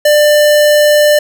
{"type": "tone", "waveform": "square", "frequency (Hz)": 595, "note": "D5", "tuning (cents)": 22, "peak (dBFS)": -6, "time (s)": [0.05, 1.19], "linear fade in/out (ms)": 5, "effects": []}